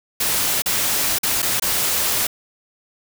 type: noise with dropouts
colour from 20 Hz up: white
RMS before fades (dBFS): -20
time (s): 0.2-2.27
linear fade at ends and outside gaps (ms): 5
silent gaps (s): 0.621-0.659 / 1.186-1.232 / 1.421-1.426 / 1.598-1.621
effects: none